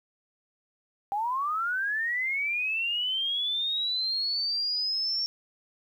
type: linear sweep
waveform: sine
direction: up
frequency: 784 to 5500 Hz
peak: -26 dBFS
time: 1.12-5.26 s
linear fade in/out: 0 ms
effects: 10-bit